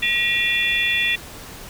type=tone cluster; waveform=sine; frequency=1906 / 2410 / 2719 / 3441 Hz; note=A#6 / D7 / F7 / A7; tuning=+38 / +44 / -47 / -39 cents; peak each=-23 dBFS; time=0.02-1.16 s; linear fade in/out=10 ms; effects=pink hiss -38 dBFS RMS until 1.69 s